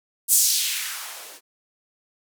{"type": "noise with band-pass filter sweep", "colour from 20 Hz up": "violet", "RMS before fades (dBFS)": -23, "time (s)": [0.28, 1.41], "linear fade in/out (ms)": 50, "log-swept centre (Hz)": [9400, 320], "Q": 1.6, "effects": []}